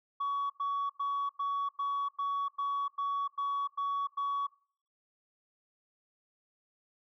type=tone bursts; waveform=sine; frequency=1125 Hz; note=C#6; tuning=25 cents sharp; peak=-28 dBFS; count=11; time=0.2-4.47 s; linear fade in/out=10 ms; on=300 ms; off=97 ms; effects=noise-tail reverb RT60 0.5 s tail -22 dB re dry + tanh soft clip ceiling -28 dBFS